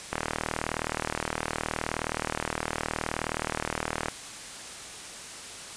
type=click train; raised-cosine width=0.5 ms; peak=-12 dBFS; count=156; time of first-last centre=0.13-4.084 s; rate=39.2 Hz; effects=white hiss -41 dBFS RMS until 5.76 s + resampled to 22050 Hz